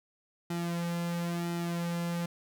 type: tone with flanger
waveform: sawtooth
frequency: 171.4 Hz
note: F3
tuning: 32 cents flat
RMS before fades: -33 dBFS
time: 0.5-2.26 s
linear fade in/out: 5 ms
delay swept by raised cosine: 1.8 to 3.2 ms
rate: 0.98 Hz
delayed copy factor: -0.7
effects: none